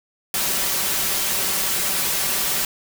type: noise with comb filter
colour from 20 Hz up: white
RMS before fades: -22 dBFS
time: 0.34-2.65 s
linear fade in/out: 2 ms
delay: 5.2 ms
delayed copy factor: +0.5
effects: none